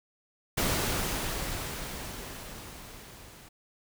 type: noise with level ramp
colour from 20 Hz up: pink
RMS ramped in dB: -27 to -51 dBFS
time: 0.57-3.49 s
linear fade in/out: 10 ms
effects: none